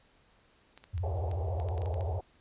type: clicks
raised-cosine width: 0.2 ms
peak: -32 dBFS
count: 11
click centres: 0.776 / 0.84 / 0.979 / 1.314 / 1.6 / 1.687 / 1.779 / 1.819 / 1.859 / 1.942 / 2.009 s
type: tone with vibrato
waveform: sine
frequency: 85.9 Hz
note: F2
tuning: 28 cents flat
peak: -30 dBFS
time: 0.93-2.2 s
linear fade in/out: 20 ms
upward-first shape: square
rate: 14 Hz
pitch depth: 180 cents each way
type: band-pass noise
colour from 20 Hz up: white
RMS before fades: -41 dBFS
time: 1.03-2.21 s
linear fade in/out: 5 ms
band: 370 to 790 Hz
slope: 48 dB/octave
effects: pink hiss -65 dBFS RMS until 2.4 s + resampled to 8000 Hz